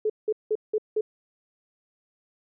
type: tone bursts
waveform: sine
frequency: 430.1 Hz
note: A4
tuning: 39 cents flat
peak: -21 dBFS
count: 5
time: 0.05-1.01 s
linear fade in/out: 5 ms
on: 48 ms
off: 180 ms
effects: none